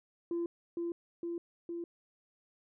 sine tone with echo, 341.3 Hz, F4, 40 cents flat, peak -30 dBFS, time 0.31-0.46 s, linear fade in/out 2 ms, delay 460 ms, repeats 3, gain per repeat -2 dB, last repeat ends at 1.84 s, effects tanh soft clip ceiling -29 dBFS

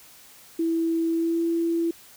sine tone with pitch glide, 329.6 to 334.6 Hz, E4 to E4, 0 to +26 cents, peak -21 dBFS, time 0.59-1.91 s, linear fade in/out 5 ms, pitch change +26 cents, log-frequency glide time 1.14-1.41 s, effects white hiss -50 dBFS RMS until 2.16 s

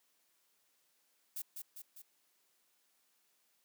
violet noise with echo, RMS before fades -41 dBFS, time 1.36-1.42 s, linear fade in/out 5 ms, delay 200 ms, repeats 3, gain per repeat -4 dB, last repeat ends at 2.02 s, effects white hiss -75 dBFS RMS until 3.64 s + high-pass 200 Hz 12 dB/octave

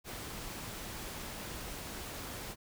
pink noise, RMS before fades -43 dBFS, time 0.04-2.56 s, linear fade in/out 50 ms, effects none

